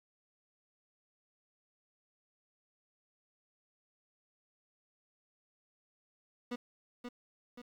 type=tone with echo; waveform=30% pulse; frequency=243.7 Hz; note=B3; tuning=23 cents flat; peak=-33 dBFS; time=6.51-6.56 s; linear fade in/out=10 ms; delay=530 ms; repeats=2; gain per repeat=-5 dB; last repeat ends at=7.62 s; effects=low-pass 5000 Hz 12 dB/octave + 10-bit